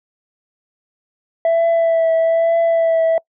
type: tone with vibrato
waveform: sine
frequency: 661 Hz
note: E5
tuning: 5 cents sharp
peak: -9 dBFS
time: 1.45-3.18 s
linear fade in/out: 2 ms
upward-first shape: triangle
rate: 1.1 Hz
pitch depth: 24 cents each way
effects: noise-tail reverb RT60 0.1 s tail -25 dB re dry + tanh soft clip ceiling -11 dBFS